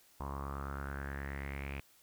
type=tone with low-pass filter sweep; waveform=sawtooth; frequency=69.3 Hz; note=C#2; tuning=in tune; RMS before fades=-41 dBFS; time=0.2-1.8 s; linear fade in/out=0 ms; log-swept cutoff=1000 to 2500 Hz; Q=6.6; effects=white hiss -65 dBFS RMS until 2.02 s